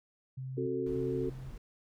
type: tone with tremolo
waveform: sine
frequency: 130.81 Hz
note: C3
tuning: in tune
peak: -37 dBFS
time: 0.37-1.51 s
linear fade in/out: 10 ms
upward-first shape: square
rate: 1.7 Hz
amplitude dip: 45%
type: chord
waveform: sine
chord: F# diminished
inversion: second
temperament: just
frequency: 266.4 / 370 / 444 Hz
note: C4 / F#4 / A4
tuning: +31 / 0 / +16 cents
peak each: -37 / -34 / -36 dBFS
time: 0.57-1.3 s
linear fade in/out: 10 ms
type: noise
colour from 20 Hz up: brown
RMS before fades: -47 dBFS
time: 0.86-1.58 s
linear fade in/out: 5 ms
effects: none